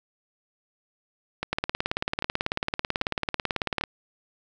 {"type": "two click trains", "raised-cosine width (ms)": 0.3, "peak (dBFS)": [-9, -12], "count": [43, 4], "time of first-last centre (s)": [[1.53, 3.838], [1.43, 3.811]], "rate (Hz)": [18.2, 1.26], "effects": []}